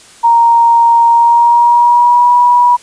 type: tone with pitch glide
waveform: sine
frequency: 932.3 to 971.3 Hz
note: A#5 to B5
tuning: 0 to -29 cents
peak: -4 dBFS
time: 0.23-2.77 s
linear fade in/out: 20 ms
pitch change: +71 cents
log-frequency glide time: 1.09-2.32 s
effects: white hiss -39 dBFS RMS until 2.82 s + resampled to 22050 Hz